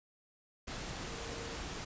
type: tone in noise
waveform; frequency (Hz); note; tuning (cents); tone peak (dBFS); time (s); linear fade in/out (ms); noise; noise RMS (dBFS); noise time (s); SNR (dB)
sine; 461.1; A#4; -19; -48; 1.1-1.56; 10; pink; -42; 0.67-1.85; -9
effects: resampled to 16000 Hz